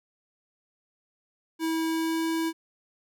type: tone with pitch glide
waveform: square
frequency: 324.1 to 326.2 Hz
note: E4 to E4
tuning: -29 to -18 cents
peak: -26 dBFS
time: 1.59-2.53 s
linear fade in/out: 50 ms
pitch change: +11 cents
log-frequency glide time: 1.87-2.27 s
effects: none